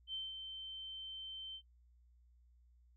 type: tone with ADSR envelope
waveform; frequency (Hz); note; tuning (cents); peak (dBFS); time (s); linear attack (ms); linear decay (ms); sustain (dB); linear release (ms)
sine; 3100; G7; -20; -38; 0.07-1.62; 66; 190; -6; 70
effects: noise-tail reverb RT60 0.1 s tail -22 dB re dry + added 60 Hz sine -64 dBFS peak until 2.96 s